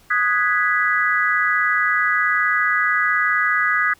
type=chord; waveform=sine; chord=G# minor seventh; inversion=second; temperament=equal; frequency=1244.5 / 1480 / 1661.2 / 1975.5 Hz; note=D#6 / F#6 / G#6 / B6; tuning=0 / 0 / 0 / 0 cents; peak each=-21 / -24 / -20 / -21 dBFS; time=0.1-3.94 s; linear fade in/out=10 ms; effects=pink hiss -53 dBFS RMS until 3.99 s